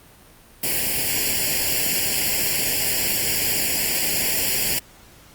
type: noise with comb filter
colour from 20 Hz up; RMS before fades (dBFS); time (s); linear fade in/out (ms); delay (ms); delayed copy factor
white; -22; 0.63-4.79; 5; 0.4; +0.95
effects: pink hiss -49 dBFS RMS until 5.34 s + Opus 32 kbps